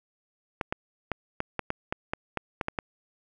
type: clicks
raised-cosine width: 0.5 ms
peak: -13 dBFS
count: 12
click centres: 0.612 / 0.725 / 1.117 / 1.404 / 1.593 / 1.704 / 1.925 / 2.135 / 2.373 / 2.612 / 2.684 / 2.788 s
effects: none